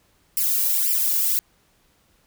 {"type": "noise with flanger", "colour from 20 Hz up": "violet", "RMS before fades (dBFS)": -21, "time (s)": [0.37, 1.39], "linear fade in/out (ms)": 0, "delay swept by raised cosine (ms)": [0.38, 1.78], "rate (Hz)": 1.9, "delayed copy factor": 0.95, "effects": ["pink hiss -62 dBFS RMS until 2.26 s"]}